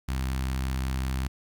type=tone with notch filter; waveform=sawtooth; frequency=65.41 Hz; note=C2; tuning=in tune; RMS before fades=-29 dBFS; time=0.08-1.28 s; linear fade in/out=10 ms; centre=490 Hz; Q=0.78; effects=10-bit